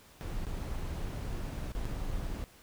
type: noise with dropouts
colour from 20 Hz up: brown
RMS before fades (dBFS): -36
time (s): 0.21-2.44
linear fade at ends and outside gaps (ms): 0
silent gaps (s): 0.452-0.468 / 1.72-1.75 / 1.846-1.854 / 2.107-2.111
effects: pink hiss -58 dBFS RMS until 2.62 s